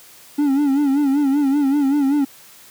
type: tone with vibrato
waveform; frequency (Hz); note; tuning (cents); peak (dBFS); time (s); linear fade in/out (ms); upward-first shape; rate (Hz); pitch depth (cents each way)
triangle; 281.1; C#4; +24; -12; 0.38-2.25; 10; sine; 5.2; 91
effects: white hiss -45 dBFS RMS until 2.7 s + high-pass 80 Hz 12 dB/octave